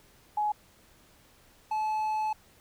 sine / triangle tone pair in turn, 841 / 863.1 Hz, G#5 / A5, +22 / -34 cents, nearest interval unison, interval 44 cents, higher second, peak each -25 dBFS, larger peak neither, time 0.37-0.52 / 1.71-2.33 s, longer second, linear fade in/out 5 ms, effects pink hiss -60 dBFS RMS until 2.6 s

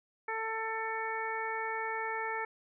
harmonic tone, 445 Hz, A4, 20 cents sharp, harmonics 1 / 2 / 3 / 4 / 5, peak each -40 / -37 / -41 / -39 / -41 dBFS, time 0.28-2.45 s, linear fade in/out 5 ms, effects none

